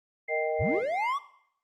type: chord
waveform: sine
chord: Eb major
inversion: second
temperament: equal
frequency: 466.2 / 622.3 / 784 Hz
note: Bb4 / Eb5 / G5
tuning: 0 / 0 / 0 cents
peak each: -30 / -29 / -34 dBFS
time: 0.28-0.83 s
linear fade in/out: 50 ms
type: tone with tremolo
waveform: sine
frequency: 2093 Hz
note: C7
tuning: in tune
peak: -30 dBFS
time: 0.28-1.13 s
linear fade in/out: 5 ms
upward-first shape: triangle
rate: 2.9 Hz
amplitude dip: 80%
type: linear sweep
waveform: triangle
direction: up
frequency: 55 to 1178 Hz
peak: -25 dBFS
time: 0.59-1.19 s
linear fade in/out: 20 ms
effects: noise-tail reverb RT60 0.7 s tail -17 dB re dry + Opus 32 kbps